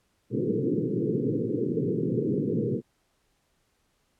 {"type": "band-pass noise", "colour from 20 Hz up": "white", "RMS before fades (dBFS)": -27, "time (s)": [0.3, 2.82], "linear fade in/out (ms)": 50, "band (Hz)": [110, 470], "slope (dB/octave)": 96, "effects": ["pink hiss -71 dBFS RMS until 4.19 s", "low-pass 12000 Hz 12 dB/octave"]}